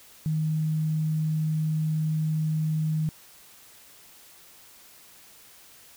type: tone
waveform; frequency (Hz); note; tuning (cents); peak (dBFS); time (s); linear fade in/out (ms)
sine; 156.2; D#3; +7; -23; 0.26-3.09; 0
effects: white hiss -52 dBFS RMS until 5.96 s

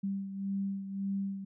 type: beating tone pair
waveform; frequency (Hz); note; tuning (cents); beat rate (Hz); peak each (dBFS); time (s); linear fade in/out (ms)
sine; 196 / 197.8; G3 / G3; 0 / +16; 1.8; -33 / -40; 0.03-1.45; 10
effects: none

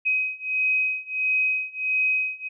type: beating tone pair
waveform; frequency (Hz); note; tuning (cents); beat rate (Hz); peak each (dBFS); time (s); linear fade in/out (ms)
sine; 2525 / 2526.5; D#7 / D#7; +25 / +26; 1.5; -25 / -24; 0.05-2.49; 20
effects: none

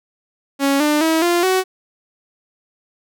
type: tone with pitch steps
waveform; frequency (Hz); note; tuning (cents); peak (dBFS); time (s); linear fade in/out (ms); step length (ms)
sawtooth; 277.2 / 298.8 / 322.1 / 347.2 / 374.3; C#4 / D4 / E4 / F4 / F#4; 0 / +30 / -40 / -10 / +20; -10; 0.59-1.64; 50; 210
effects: none

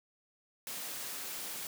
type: noise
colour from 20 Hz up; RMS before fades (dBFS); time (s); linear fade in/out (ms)
white; -41; 0.67-1.67; 0
effects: high-pass 150 Hz 12 dB/octave

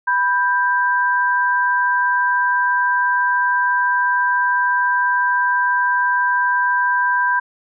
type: tone pair together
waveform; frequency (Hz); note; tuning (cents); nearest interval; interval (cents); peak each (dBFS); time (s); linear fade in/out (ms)
sine; 987.8 / 1578.5; B5 / G6; 0 / +12; minor sixth; 812; -17; 0.07-7.4; 10
effects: none

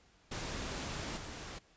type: noise with level steps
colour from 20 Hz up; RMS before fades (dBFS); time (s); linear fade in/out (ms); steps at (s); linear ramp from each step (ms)
pink; -40 / -45; 0.31-1.59; 10; 1.16; 20
effects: pink hiss -66 dBFS RMS until 1.76 s + resampled to 16000 Hz

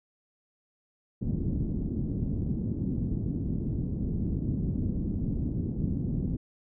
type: low-pass noise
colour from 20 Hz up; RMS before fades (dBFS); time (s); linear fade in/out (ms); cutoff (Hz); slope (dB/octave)
white; -30; 1.21-6.37; 10; 250; 24
effects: none

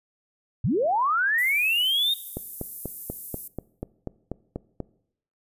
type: linear sweep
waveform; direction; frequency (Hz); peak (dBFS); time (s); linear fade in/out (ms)
sine; up; 85.9 to 3729; -20; 0.64-2.14; 5
type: high-pass noise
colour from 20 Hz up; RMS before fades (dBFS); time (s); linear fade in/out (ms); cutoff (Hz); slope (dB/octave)
pink; -35; 1.38-3.48; 5; 12000; 24
type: click train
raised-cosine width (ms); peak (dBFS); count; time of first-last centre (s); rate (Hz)
2; -17; 11; 2.37-4.803; 4.11
effects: noise-tail reverb RT60 0.7 s tail -21 dB re dry + resampled to 32000 Hz

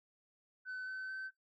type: tone with pitch steps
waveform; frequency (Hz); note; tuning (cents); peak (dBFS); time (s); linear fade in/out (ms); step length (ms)
sine; 1512 / 1525.2 / 1538.4; F#6 / G6 / G6; +37 / -48 / -33; -38; 0.65-1.31; 50; 220
effects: noise-tail reverb RT60 0.2 s tail -25 dB re dry + tanh soft clip ceiling -39 dBFS

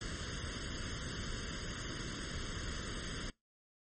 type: noise with comb filter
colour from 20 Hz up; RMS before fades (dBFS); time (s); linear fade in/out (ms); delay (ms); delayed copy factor
pink; -41; 0.01-3.3; 2; 0.61; +0.9
effects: noise-tail reverb RT60 0.2 s tail -25 dB re dry + MP3 32 kbps

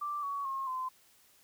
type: tone with pitch steps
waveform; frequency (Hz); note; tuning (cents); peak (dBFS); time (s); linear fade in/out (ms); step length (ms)
sine; 1174.7 / 1124.2 / 1076 / 1029.7; D6 / C#6 / C6 / C6; 0 / +24 / +48 / -28; -33; 0.01-0.89; 10; 220
effects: white hiss -64 dBFS RMS until 1.43 s

